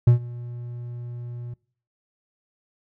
triangle tone with ADSR envelope, 120.5 Hz, B2, 42 cents flat, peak -7 dBFS, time 0.07-1.54 s, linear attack 6 ms, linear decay 110 ms, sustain -23 dB, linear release 5 ms, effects noise-tail reverb RT60 0.5 s tail -24 dB re dry

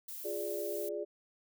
violet noise, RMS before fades -44 dBFS, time 0.08-0.89 s, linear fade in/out 5 ms
sine chord, D diminished, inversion first, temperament equal, 349.2 / 415.3 / 587.3 Hz, F4 / Ab4 / D5, 0 / 0 / 0 cents, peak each -41 / -38 / -39 dBFS, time 0.24-1.05 s, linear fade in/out 20 ms
effects none

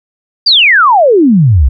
sine exponential sweep, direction down, 4907 to 58.27 Hz, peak -3 dBFS, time 0.46-1.69 s, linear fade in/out 10 ms, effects none

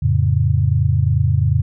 sine chord, F augmented, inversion none, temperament equal, 87.31 / 110 / 138.59 Hz, F2 / A2 / C#3, 0 / 0 / 0 cents, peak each -17 dBFS, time 0.02-1.62 s, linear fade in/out 10 ms, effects none

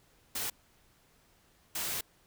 white noise bursts at uneven times, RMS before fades -35 dBFS, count 2, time 0.35-0.5 / 1.75-2.01 s, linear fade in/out 5 ms, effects pink hiss -66 dBFS RMS until 2.26 s

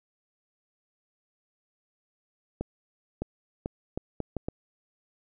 accelerating click train, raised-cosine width 2 ms, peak -17 dBFS, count 7, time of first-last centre 2.61-4.485 s, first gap 610 ms, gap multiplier 0.72, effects none

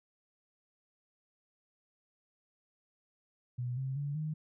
sine tone with pitch steps, 123.3 / 132.92 / 143.28 / 154.45 Hz, B2 / C3 / D3 / D#3, -2 / +28 / -42 / -12 cents, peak -33 dBFS, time 3.58-4.34 s, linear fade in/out 10 ms, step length 190 ms, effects none

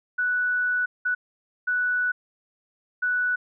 sine tone bursts at uneven times, 1480 Hz, F#6, in tune, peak -21 dBFS, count 4, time 0.18-0.86 / 1.05-1.15 / 1.67-2.12 / 3.02-3.36 s, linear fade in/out 10 ms, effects none

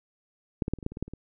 clicks, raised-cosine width 3 ms, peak -12 / -16 / -13 / -30 / -27 / -15 / -29 / -24 / -16 / -30 / -25 dBFS, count 11, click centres 0.622 / 0.681 / 0.736 / 0.787 / 0.828 / 0.864 / 0.92 / 0.971 / 1.026 / 1.08 / 1.136 s, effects none

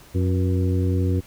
harmonic tone with a mistuned harmonic, 91.2 Hz, F#2, 24 cents flat, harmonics 1 / 2 / 3 / 4 / 5, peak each -19 / -29 / -27 / -30 / -33 dBFS, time 0.14-1.21 s, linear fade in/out 20 ms, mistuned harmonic 5, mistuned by +85 cents, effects pink hiss -49 dBFS RMS until 1.26 s

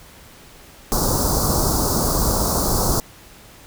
pink band-stop noise, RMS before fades -19 dBFS, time 0.92-3 s, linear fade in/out 0 ms, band 1300 to 4500 Hz, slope 48 dB/octave, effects pink hiss -45 dBFS RMS until 3.66 s

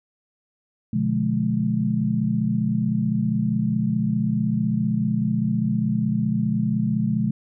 sine chord, B diminished seventh, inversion none, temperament just, 123.47 / 148.16 / 177.8 / 213.4 Hz, B2 / D3 / F3 / Ab3, 0 / +16 / +31 / +47 cents, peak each -26 / -28 / -26 / -22 dBFS, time 0.93-7.31 s, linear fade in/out 5 ms, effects none

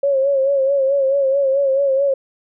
sine tone with vibrato, 547 Hz, C#5, 23 cents flat, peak -13 dBFS, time 0.03-2.14 s, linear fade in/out 5 ms, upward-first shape sine, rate 4.6 Hz, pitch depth 56 cents each way, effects none

